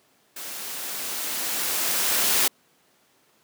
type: noise with level ramp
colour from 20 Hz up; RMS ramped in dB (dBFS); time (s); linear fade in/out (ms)
white; -36 to -20; 0.36-2.48; 5
effects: pink hiss -62 dBFS RMS until 3.43 s + high-pass 200 Hz 12 dB/octave